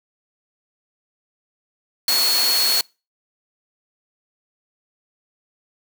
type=tone in noise; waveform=sine; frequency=4351 Hz; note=C#8; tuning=33 cents flat; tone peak=-17 dBFS; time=2.08-2.81 s; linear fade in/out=2 ms; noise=white; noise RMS=-22 dBFS; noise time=2.08-2.81 s; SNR=+2 dB; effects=noise-tail reverb RT60 0.3 s tail -26 dB re dry + high-pass 300 Hz 12 dB/octave